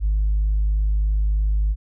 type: tone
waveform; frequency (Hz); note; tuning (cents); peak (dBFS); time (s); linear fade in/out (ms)
sine; 51.6; G#1; -10; -15; 0-1.76; 50
effects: tanh soft clip ceiling -14 dBFS